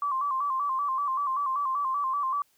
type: tone with vibrato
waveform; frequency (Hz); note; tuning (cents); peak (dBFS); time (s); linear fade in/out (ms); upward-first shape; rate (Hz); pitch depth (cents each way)
sine; 1100; C#6; -14; -25; 0.02-2.42; 2; square; 5.2; 79
effects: white hiss -67 dBFS RMS until 2.57 s